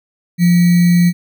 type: tone with sample-and-hold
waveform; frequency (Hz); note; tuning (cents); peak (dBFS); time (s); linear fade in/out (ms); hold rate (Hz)
sine; 174.61; F3; 0; -7; 0.38-1.13; 50; 2100
effects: none